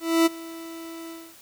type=tone with ADSR envelope; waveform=40% pulse; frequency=329.6 Hz; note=E4; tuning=in tune; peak=-14 dBFS; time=0-1.36 s; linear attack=260 ms; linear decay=21 ms; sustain=-21 dB; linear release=260 ms; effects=white hiss -50 dBFS RMS until 1.41 s